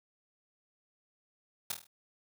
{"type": "noise with echo", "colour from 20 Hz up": "white", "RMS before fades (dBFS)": -33, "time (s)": [1.7, 1.72], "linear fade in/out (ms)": 5, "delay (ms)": 25, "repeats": 6, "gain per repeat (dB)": -5, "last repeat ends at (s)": 1.87, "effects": []}